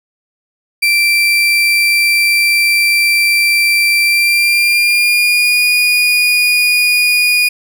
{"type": "tone with pitch glide", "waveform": "35% pulse", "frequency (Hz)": [2349, 2454], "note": ["D7", "D#7"], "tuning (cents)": [0, -25], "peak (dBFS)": -7, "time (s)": [0.82, 7.49], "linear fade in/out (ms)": 10, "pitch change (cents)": 75, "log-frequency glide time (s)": [4.03, 5.64], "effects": []}